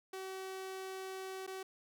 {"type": "tone with dropouts", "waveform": "sawtooth", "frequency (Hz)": 380, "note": "F#4", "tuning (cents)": 46, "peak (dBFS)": -38, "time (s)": [0.13, 1.63], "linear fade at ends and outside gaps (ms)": 5, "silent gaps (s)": [1.466, 1.475], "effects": []}